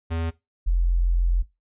square / sine tone pair in turn, 82.41 / 43.35 Hz, E2 / F1, 0 / -12 cents, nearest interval major seventh, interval 1112 cents, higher first, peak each -25 / -17 dBFS, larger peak second, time 0.1-0.31 / 0.66-1.43 s, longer second, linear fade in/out 20 ms, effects noise-tail reverb RT60 0.2 s tail -18 dB re dry + resampled to 8000 Hz

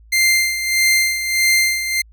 sawtooth tone with tremolo, 2093 Hz, C7, in tune, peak -8 dBFS, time 0.12-2.02 s, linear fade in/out 10 ms, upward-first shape sine, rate 1.6 Hz, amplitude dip 65%, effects added 55 Hz sine -43 dBFS peak until 2.12 s

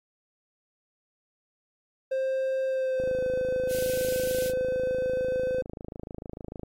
triangle tone with pitch glide, 528 to 511.2 Hz, C5 to C5, +16 to -40 cents, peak -23 dBFS, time 2.11-5.62 s, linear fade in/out 10 ms, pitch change -56 cents, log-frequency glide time 2.67-3.22 s
click train, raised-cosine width 2 ms, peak -24 dBFS, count 98, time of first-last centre 3-6.633 s, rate 26.7 Hz
white high-pass noise, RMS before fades -38 dBFS, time 3.68-4.53 s, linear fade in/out 50 ms, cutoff 2100 Hz, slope 48 dB/octave
effects AAC 48 kbps

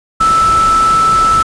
sine tone in noise, 1318.5 Hz, E6, in tune, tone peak -7 dBFS, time 0.2-1.43 s, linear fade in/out 10 ms, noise pink, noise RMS -21 dBFS, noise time 0.2-1.43 s, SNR +11 dB, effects resampled to 22050 Hz

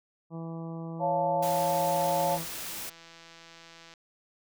harmonic tone, 164.81 Hz, E3, in tune, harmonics 1 / 2 / 3 / 4 / 5 / 6 / 7, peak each -36 / -42 / -46 / -48 / -50 / -52 / -53 dBFS, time 0.3-2.46 s, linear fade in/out 50 ms
sine chord, Db augmented, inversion none, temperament equal, 554.4 / 698.5 / 880 Hz, Db5 / F5 / A5, 0 / 0 / 0 cents, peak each -29 dBFS, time 0.99-2.39 s, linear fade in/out 50 ms
white noise, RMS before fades -38 dBFS, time 1.42-2.9 s, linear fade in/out 10 ms
click train, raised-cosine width 0.2 ms, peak -33 dBFS, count 326, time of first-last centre 1.98-3.938 s, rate 166 Hz
effects none

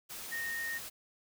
sine tone in noise, 1849 Hz, A#6, 15 cents flat, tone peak -35 dBFS, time 0.31-0.79 s, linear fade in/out 20 ms, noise white, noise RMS -44 dBFS, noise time 0.09-0.9 s, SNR +6 dB, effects none

